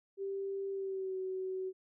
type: tone with pitch glide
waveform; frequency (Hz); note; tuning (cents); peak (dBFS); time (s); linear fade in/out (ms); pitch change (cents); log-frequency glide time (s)
sine; 392 to 375.8; G4 to F#4; 0 to +27; -35; 0.17-1.73; 50; -73; 0.71-1.17
effects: none